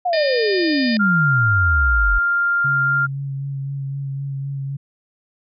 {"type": "exponential sweep", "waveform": "sine", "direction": "down", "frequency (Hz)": [740, 42.34], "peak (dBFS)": -16, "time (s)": [0.05, 2.19], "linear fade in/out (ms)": 10}
{"type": "harmonic tone", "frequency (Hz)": 606, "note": "D#5", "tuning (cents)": -46, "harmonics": [1, 3, 4, 5, 6, 7, 8], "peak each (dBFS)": [-28, -25, -30, -36, -32, -34, -26], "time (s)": [0.13, 0.97], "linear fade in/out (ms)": 2}
{"type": "tone", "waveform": "sine", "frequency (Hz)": 1396.9, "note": "F6", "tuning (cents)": 0, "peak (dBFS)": -15, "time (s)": [0.99, 3.07], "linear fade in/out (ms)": 20}
{"type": "tone with vibrato", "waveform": "sine", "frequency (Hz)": 138, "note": "C#3", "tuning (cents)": -7, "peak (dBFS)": -23, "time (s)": [2.64, 4.77], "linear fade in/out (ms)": 10, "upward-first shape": "sine", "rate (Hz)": 3.9, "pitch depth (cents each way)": 19}
{"effects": []}